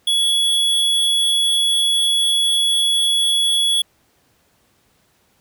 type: tone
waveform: square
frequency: 3374 Hz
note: G#7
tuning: 27 cents sharp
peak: -15 dBFS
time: 0.07-3.82 s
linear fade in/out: 5 ms
effects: pink hiss -60 dBFS RMS until 5.4 s + high-pass 60 Hz 12 dB/octave